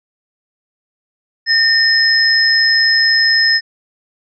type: tone pair together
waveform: sine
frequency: 1818 / 5142 Hz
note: A#6 / E8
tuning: -44 / -44 cents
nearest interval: octave + tritone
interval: 1800 cents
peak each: -12 dBFS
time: 1.46-3.61 s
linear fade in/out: 50 ms
effects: none